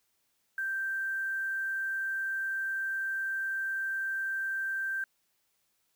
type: tone with quantisation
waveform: sine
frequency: 1568 Hz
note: G6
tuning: in tune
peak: -30 dBFS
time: 0.58-5.04 s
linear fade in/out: 2 ms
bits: 9
effects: white hiss -75 dBFS RMS until 5.95 s